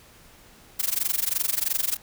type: noise with amplitude modulation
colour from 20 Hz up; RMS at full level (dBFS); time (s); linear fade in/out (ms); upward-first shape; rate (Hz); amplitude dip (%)
blue; -22; 0.79-1.97; 10; sine; 23; 95
effects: pink hiss -52 dBFS RMS until 2.02 s